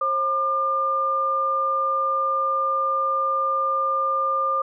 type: tone pair together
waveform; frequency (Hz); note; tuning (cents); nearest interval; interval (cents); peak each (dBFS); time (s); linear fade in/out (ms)
sine; 536.2 / 1200; C5 / D6; +42 / +37; octave + major second; 1395; -28 / -20; 0.01-4.62; 5
effects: none